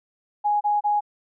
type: tone bursts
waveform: sine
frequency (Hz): 830.6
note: G#5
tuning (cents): 0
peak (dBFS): -18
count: 3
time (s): 0.44-1.008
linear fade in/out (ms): 20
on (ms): 170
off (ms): 29
effects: none